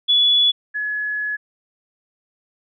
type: tone pair in turn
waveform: sine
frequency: 3416 / 1696.2 Hz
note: G#7 / G#6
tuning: +48 / +36 cents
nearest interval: octave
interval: 1212 cents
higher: first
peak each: -12 / -21 dBFS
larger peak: first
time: 0.08-0.52 / 0.74-1.37 s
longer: second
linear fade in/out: 20 ms
effects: none